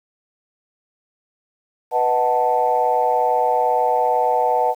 sine chord, B dominant seventh, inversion none, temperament equal, 493.9 / 622.3 / 740 / 880 Hz, B4 / D#5 / F#5 / A5, 0 / 0 / 0 / 0 cents, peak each -21 / -23 / -19 / -19 dBFS, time 1.91-4.75 s, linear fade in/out 50 ms, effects tanh soft clip ceiling -5 dBFS + 8-bit

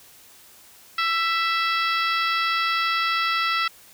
harmonic tone with a mistuned harmonic, 659.3 Hz, E5, in tune, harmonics 2 / 3 / 4 / 5 / 6 / 7 / 8, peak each -23 / -27 / -29 / -31 / -33 / -34 / -35 dBFS, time 0.98-3.68 s, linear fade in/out 5 ms, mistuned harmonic 2, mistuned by +20 cents, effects white hiss -50 dBFS RMS until 3.93 s

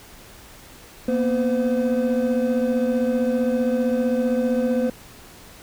triangle tone cluster, 235.4 / 250.8 / 511 Hz, A#3 / B3 / C5, +17 / +27 / -41 cents, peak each -19 / -24 / -20 dBFS, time 1.08-4.9 s, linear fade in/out 5 ms, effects tanh soft clip ceiling -9 dBFS + pink hiss -45 dBFS RMS until 5.62 s

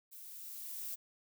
violet noise with level ramp, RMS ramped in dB -52 to -41 dBFS, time 0.11-0.96 s, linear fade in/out 20 ms, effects none

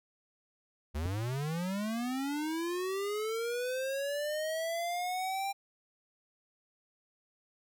square linear sweep, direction up, 69.3 to 796 Hz, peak -33 dBFS, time 0.94-5.53 s, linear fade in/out 20 ms
click, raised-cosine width 3 ms, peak -26 dBFS, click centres 1.058 s
effects none

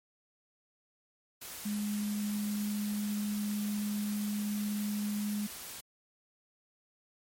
sine tone in noise, 207.7 Hz, G#3, in tune, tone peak -31 dBFS, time 1.65-5.47 s, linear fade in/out 10 ms, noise white, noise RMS -44 dBFS, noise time 1.41-5.81 s, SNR +10 dB, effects MP3 64 kbps

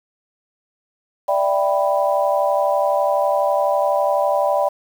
sine chord, E minor seventh, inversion third, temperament equal, 587.3 / 659.3 / 784 / 987.8 Hz, D5 / E5 / G5 / B5, 0 / 0 / 0 / 0 cents, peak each -18 / -23 / -21 / -23 dBFS, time 1.28-4.69 s, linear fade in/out 10 ms, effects 7-bit

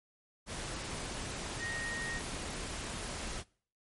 sine tone in noise, 1867 Hz, A#6, 2 cents sharp, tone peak -37 dBFS, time 1.58-2.21 s, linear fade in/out 50 ms, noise pink, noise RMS -40 dBFS, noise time 0.46-3.44 s, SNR 0 dB, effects noise-tail reverb RT60 0.5 s tail -24 dB re dry + MP3 48 kbps

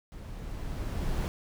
brown noise with level ramp, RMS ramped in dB -43 to -28 dBFS, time 0.12-1.28 s, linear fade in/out 0 ms, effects none

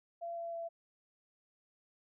sine tone with pitch steps, 681 / 676.3 / 671.6 Hz, F5 / E5 / E5, -44 / +44 / +32 cents, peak -38 dBFS, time 0.21-0.69 s, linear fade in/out 20 ms, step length 160 ms, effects none

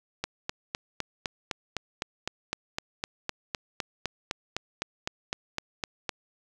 click train, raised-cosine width 0.2 ms, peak -12 dBFS, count 24, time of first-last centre 0.24-6.092 s, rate 3.93 Hz, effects none

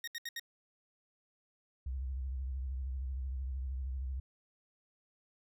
20% pulse tone bursts, 1864.7 Hz, A#6, in tune, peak -33 dBFS, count 4, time 0.04-0.396 s, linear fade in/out 2 ms, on 35 ms, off 72 ms
sine tone with vibrato, 65.41 Hz, C2, in tune, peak -35 dBFS, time 1.86-4.2 s, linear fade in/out 5 ms, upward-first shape sine, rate 13 Hz, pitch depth 95 cents each way
effects none

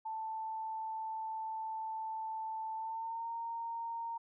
sine tone with pitch glide, 883 to 923.2 Hz, A5 to A#5, +6 to -17 cents, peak -37 dBFS, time 0.05-4.18 s, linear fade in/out 10 ms, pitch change +77 cents, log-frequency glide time 2.75-3.29 s, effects none

